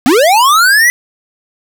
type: linear sweep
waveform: square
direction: up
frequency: 226.2 to 1997 Hz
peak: -6 dBFS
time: 0.06-0.9 s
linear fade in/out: 0 ms
effects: none